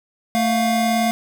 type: tone pair together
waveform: square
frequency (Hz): 222.7 / 707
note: A3 / F5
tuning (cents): +21 / +21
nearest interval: octave + minor sixth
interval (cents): 2000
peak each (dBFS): -20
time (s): 0.35-1.11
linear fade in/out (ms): 0
effects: none